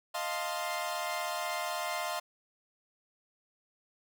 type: chord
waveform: sawtooth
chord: F dominant seventh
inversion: third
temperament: equal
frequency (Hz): 622.3 / 698.5 / 880 / 1046.5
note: Eb5 / F5 / A5 / C6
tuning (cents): 0 / 0 / 0 / 0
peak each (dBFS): -35 / -33 / -39 / -34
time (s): 0.14-2.2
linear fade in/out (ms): 10
effects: none